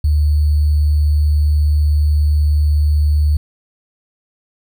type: tone with sample-and-hold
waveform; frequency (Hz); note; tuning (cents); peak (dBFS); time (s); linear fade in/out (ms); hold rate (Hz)
sine; 74.7; D2; +30; -10; 0.04-3.37; 5; 4410
effects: none

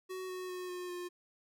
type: tone with pitch steps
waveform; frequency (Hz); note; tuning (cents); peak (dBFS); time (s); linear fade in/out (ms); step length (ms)
square; 372.9 / 368.4 / 364 / 359.6 / 355.2; F#4 / F#4 / F#4 / F#4 / F4; +14 / -7 / -28 / -49 / +29; -40; 0.09-1.09; 20; 200
effects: none

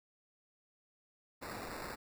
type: noise with sample-and-hold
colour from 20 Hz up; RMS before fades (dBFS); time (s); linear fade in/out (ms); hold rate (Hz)
white; -44; 1.41-1.96; 20; 3150
effects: none

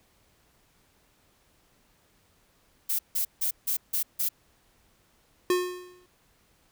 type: noise bursts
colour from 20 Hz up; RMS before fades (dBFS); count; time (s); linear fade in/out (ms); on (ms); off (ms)
violet; -27; 6; 2.89-4.29; 10; 100; 160
type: tone with exponential decay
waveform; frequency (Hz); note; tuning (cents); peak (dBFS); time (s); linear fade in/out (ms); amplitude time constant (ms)
square; 360.7; F#4; -44; -20; 5.5-6.06; 2; 120
effects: pink hiss -65 dBFS RMS until 6.71 s

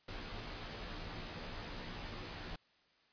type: noise with comb filter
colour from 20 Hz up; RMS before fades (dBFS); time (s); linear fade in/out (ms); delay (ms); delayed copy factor
pink; -45; 0.08-2.56; 5; 15; -0.75
effects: white hiss -71 dBFS RMS until 3.12 s + resampled to 11025 Hz

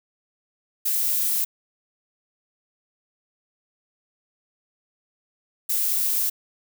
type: noise bursts at uneven times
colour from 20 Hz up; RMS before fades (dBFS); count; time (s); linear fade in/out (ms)
violet; -23; 2; 0.85-1.45 / 5.69-6.3; 10
effects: none

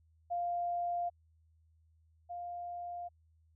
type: tone pair in turn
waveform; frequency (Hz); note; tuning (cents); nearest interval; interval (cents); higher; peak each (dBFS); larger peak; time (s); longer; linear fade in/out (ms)
sine; 698.5 / 701.2; F5 / F5; 0 / +7; unison; 7; second; -32 / -39; first; 0.3-1.1 / 2.29-3.09; neither; 20
effects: added 80 Hz sine -65 dBFS peak until 3.55 s

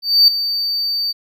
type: tone with ADSR envelope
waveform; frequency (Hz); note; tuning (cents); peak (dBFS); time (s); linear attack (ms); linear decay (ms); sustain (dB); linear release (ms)
triangle; 4602; D8; -36; -4; 0.02-1.13; 260; 3; -12; 25
effects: none

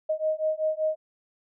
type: beating tone pair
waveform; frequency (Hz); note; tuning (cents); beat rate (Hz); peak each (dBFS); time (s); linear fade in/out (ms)
sine; 622.3 / 627.5; D#5 / D#5; 0 / +15; 5.2; -27; 0.09-0.96; 10
effects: none

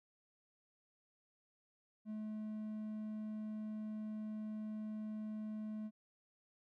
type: tone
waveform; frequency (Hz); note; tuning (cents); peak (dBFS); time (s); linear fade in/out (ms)
triangle; 214.9; A3; -41; -39; 2.05-5.91; 50
effects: none

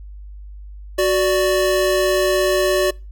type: tone pair together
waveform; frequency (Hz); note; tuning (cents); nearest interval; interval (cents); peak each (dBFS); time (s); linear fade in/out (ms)
square; 370 / 586.7; F#4 / D5; 0 / -2; minor sixth; 798; -18; 0.98-2.91; 10
effects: noise-tail reverb RT60 0.3 s tail -25 dB re dry + added 50 Hz sine -33 dBFS peak until 3.11 s

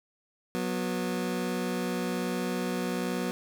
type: tone pair together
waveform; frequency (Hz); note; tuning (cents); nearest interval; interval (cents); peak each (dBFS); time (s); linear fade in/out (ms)
25% pulse; 183 / 244.1; F#3 / B3; -19 / -20; perfect fourth; 499; -28; 0.55-3.31; 0
effects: none

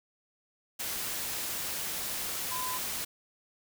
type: tone in noise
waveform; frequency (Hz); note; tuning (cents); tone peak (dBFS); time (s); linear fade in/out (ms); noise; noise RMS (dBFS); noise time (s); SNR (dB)
sine; 1012; B5; +42; -35; 2.51-2.78; 10; white; -35; 0.79-3.05; -3
effects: none

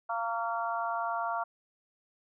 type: harmonic tone with a mistuned harmonic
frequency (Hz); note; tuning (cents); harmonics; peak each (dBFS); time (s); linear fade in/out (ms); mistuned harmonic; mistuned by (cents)
230.3; A#3; -21; 3 / 4 / 5 / 6; -34 / -35 / -36 / -37; 0.09-1.44; 10; 5; -16
effects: none

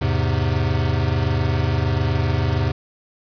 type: chord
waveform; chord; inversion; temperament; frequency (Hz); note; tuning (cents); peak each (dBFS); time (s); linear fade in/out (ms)
square; E augmented; none; equal; 82.41 / 103.83 / 130.81; E2 / G#2 / B#2; 0 / 0 / 0; -23; 0.01-2.72; 10
effects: resampled to 11025 Hz + 7-bit

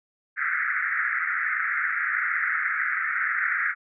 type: band-pass noise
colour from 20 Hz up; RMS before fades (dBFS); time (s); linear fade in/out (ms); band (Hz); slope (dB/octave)
white; -26; 0.36-3.75; 50; 1300 to 2100; 96
effects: none

